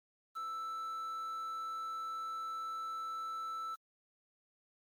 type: tone with quantisation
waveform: triangle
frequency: 1321 Hz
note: E6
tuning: 3 cents sharp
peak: -36 dBFS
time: 0.35-3.76 s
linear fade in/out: 20 ms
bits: 10
effects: MP3 96 kbps